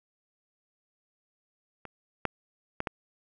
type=clicks; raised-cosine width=0.5 ms; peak=-26 / -11 / -15 / -15 dBFS; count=4; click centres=1.853 / 2.253 / 2.804 / 2.872 s; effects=none